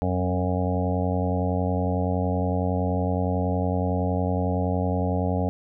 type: harmonic tone with a mistuned harmonic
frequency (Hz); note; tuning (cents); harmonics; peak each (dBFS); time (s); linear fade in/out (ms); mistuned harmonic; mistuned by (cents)
90.8; F#2; -32; 1 / 2 / 3 / 5 / 6 / 7 / 8 / 9; -25 / -28 / -30 / -32 / -33 / -33 / -34 / -35; 0.02-5.49; 0; 2; +18
effects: none